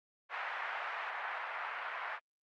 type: band-pass noise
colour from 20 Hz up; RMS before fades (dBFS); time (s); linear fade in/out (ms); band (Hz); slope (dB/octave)
white; -40; 0.29-2.2; 50; 710 to 2000; 24
effects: Opus 48 kbps